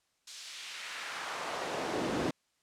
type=noise with high-pass filter sweep; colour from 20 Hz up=brown; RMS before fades=-37 dBFS; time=0.27-2.31 s; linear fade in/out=5 ms; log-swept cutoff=5100 to 220 Hz; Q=1.1; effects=white hiss -75 dBFS RMS until 2.62 s + low-pass 8000 Hz 12 dB/octave